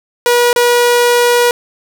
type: tone with dropouts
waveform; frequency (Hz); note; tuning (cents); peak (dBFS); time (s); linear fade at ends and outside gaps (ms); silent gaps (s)
sawtooth; 482.6; B4; -40; -4; 0.26-1.51; 1; 0.53-0.561
effects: none